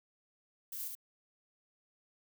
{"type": "noise with echo", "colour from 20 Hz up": "violet", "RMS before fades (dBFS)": -42, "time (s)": [0.72, 0.88], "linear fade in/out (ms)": 5, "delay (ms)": 72, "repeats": 1, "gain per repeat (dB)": -2, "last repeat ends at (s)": 0.952, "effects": []}